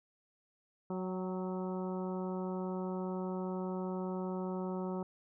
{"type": "harmonic tone with a mistuned harmonic", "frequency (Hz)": 185, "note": "F#3", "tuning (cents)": 0, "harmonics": [1, 2, 3, 4, 5, 6, 7], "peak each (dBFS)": [-37, -40, -45, -49, -47, -54, -52], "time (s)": [0.9, 5.03], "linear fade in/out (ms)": 2, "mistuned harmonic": 4, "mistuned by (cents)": 30, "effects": []}